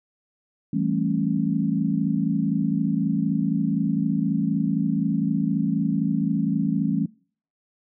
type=chord; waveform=sine; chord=A dominant seventh; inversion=second; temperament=equal with one note detuned; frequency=164.81 / 196 / 220 / 273.7 Hz; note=E3 / G3 / A3 / C#4; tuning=0 / 0 / 0 / -22 cents; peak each=-26 dBFS; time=0.73-7.06 s; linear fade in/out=5 ms; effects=noise-tail reverb RT60 0.5 s tail -26 dB re dry